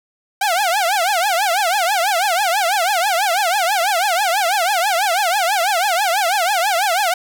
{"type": "tone with vibrato", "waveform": "sawtooth", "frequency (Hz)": 752, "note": "F#5", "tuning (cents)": 28, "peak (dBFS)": -11, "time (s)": [0.41, 7.14], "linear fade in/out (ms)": 5, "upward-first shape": "triangle", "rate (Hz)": 6.1, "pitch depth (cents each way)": 260, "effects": ["8-bit"]}